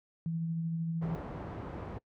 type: tone with tremolo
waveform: sine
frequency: 164.81 Hz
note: E3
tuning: in tune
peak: -30 dBFS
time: 0.26-1.15 s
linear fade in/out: 0 ms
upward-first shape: sine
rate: 13 Hz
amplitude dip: 25%
type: low-pass noise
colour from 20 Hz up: pink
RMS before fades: -40 dBFS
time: 1.01-1.99 s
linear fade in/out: 20 ms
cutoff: 960 Hz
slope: 12 dB/octave
effects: noise-tail reverb RT60 0.1 s tail -23 dB re dry + high-pass 60 Hz 12 dB/octave